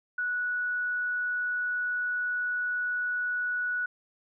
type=tone; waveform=sine; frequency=1471 Hz; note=F#6; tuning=11 cents flat; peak=-27 dBFS; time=0.18-3.86 s; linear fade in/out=5 ms; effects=none